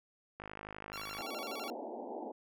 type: click train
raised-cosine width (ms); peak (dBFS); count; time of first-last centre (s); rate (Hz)
0.5; -29; 43; 0.4-1.208; 52
type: tone with vibrato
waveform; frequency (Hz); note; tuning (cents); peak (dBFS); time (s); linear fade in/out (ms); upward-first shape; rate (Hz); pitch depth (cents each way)
15% pulse; 1244.5; D#6; 0; -36; 0.93-1.7; 0; square; 12; 170
type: band-pass noise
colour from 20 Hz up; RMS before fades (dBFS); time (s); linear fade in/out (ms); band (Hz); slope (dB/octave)
white; -43; 1.18-2.32; 5; 220 to 880; 96
effects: none